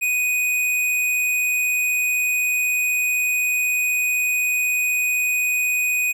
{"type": "tone", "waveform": "square", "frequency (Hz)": 2489, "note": "D#7", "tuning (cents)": 0, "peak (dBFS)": -19, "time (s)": [0.01, 6.13], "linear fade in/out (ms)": 20, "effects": []}